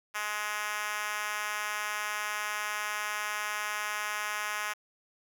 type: tone with high-pass filter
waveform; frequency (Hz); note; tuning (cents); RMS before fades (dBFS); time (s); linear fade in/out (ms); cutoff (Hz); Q
5% pulse; 210; G#3; +19; -34; 0.14-4.74; 20; 1100; 1.1
effects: 10-bit